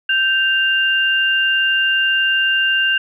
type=tone pair together; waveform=sine; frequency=1560.4 / 2794 Hz; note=G6 / F7; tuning=-8 / 0 cents; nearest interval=minor seventh; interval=1008 cents; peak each=-16 dBFS; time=0.09-2.98 s; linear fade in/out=5 ms; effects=none